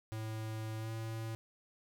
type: tone with pitch glide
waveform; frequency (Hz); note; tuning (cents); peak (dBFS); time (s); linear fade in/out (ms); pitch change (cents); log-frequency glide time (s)
square; 110 to 112.18; A2 to A2; 0 to +34; -39; 0.12-1.35; 0; +34; 0.78-0.91
effects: none